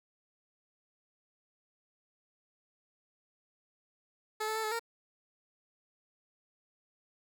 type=tone with pitch steps; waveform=15% pulse; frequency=431.7 / 436.6 / 442.1 / 430.9 / 462.2 Hz; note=A4 / A4 / A4 / A4 / A#4; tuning=-33 / -13 / +8 / -36 / -15 cents; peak=-26 dBFS; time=4.4-4.795 s; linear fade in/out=10 ms; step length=79 ms; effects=none